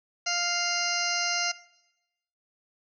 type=harmonic tone with a mistuned harmonic; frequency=699 Hz; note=F5; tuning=1 cent sharp; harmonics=1 / 2 / 3 / 4 / 6 / 7 / 8 / 9; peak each=-34 / -34 / -34 / -34 / -34 / -34 / -34 / -34 dBFS; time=0.26-1.52 s; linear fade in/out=10 ms; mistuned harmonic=7; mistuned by=+20 cents; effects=noise-tail reverb RT60 0.9 s tail -18 dB re dry